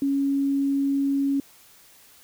sine tone, 277.2 Hz, C#4, in tune, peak -20 dBFS, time 0.02-1.4 s, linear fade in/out 2 ms, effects white hiss -53 dBFS RMS until 2.23 s

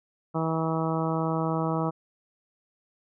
harmonic tone, 161.5 Hz, E3, 35 cents flat, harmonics 1 / 2 / 3 / 4 / 5 / 6 / 7 / 8, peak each -28 / -31 / -33 / -34 / -35 / -36 / -36 / -37 dBFS, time 0.34-1.91 s, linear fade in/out 20 ms, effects none

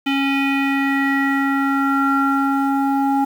square tone with low-pass filter sweep, 274.8 Hz, C#4, 15 cents flat, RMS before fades -18 dBFS, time 0.06-3.25 s, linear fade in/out 10 ms, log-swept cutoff 2800 to 950 Hz, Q 5.2, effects 7-bit

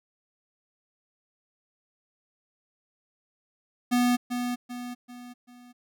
square tone with echo, 245.1 Hz, B3, 13 cents flat, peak -21 dBFS, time 3.91-4.17 s, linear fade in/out 20 ms, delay 390 ms, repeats 4, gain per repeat -7 dB, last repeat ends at 5.73 s, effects none

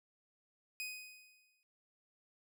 sawtooth tone with exponential decay, 2500 Hz, D#7, 8 cents sharp, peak -35 dBFS, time 0.8-1.63 s, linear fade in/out 0 ms, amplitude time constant 180 ms, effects none

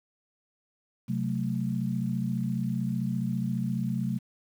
sine chord, F# diminished, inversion second, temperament equal, 130.81 / 185 / 220 Hz, C3 / F#3 / A3, 0 / 0 / 0 cents, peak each -31 dBFS, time 1.08-4.19 s, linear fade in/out 20 ms, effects 9-bit

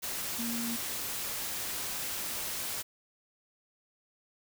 sine tone in noise, 233.1 Hz, A#3, in tune, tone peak -34 dBFS, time 0.38-0.77 s, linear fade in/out 20 ms, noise white, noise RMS -36 dBFS, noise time 0.02-2.83 s, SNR -1 dB, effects none

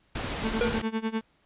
pink noise, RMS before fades -32 dBFS, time 0.15-0.82 s, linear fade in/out 5 ms
35% pulse tone with tremolo, 222.2 Hz, A3, 17 cents sharp, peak -23 dBFS, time 0.44-1.21 s, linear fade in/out 0 ms, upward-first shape sine, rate 10 Hz, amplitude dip 90%
square tone with exponential decay, 476.9 Hz, A#4, 39 cents sharp, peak -21 dBFS, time 0.61-0.89 s, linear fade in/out 1 ms, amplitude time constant 60 ms
effects pink hiss -66 dBFS RMS until 1.45 s + resampled to 8000 Hz

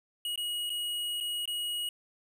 square tone with dropouts, 2900 Hz, F#7, 35 cents flat, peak -32 dBFS, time 0.25-1.89 s, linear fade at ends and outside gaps 2 ms, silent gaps 0.358-0.376 / 0.695-0.701 / 1.203-1.208 / 1.456-1.476 s, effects none

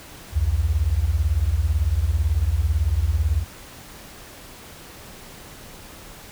sine beating tone pair, 65.41 / 83.41 Hz, C2 / E2, 0 / +21 cents, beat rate 18 Hz, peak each -21 / -20 dBFS, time 0.32-3.45 s, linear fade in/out 50 ms, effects pink hiss -42 dBFS RMS until 6.31 s

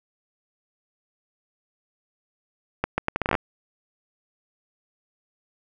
accelerating click train, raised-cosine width 0.5 ms, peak -7 dBFS, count 11, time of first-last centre 2.84-3.352 s, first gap 140 ms, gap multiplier 0.74, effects none

